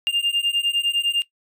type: beating tone pair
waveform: triangle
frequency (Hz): 2800 / 2809.9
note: F7 / F7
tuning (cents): +4 / +10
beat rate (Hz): 9.9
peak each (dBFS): -19 / -19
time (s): 0.07-1.22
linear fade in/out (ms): 0
effects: noise-tail reverb RT60 0.1 s tail -18 dB re dry + tanh soft clip ceiling -11 dBFS